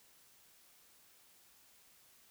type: silence
effects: white hiss -65 dBFS RMS until 2.3 s